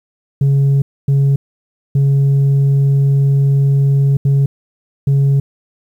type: tone bursts at uneven times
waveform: sine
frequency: 138.6 Hz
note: C#3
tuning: in tune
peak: -6 dBFS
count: 5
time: 0.41-0.82 / 1.08-1.36 / 1.95-4.17 / 4.25-4.46 / 5.07-5.4 s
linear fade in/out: 5 ms
effects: tanh soft clip ceiling -8 dBFS + 8-bit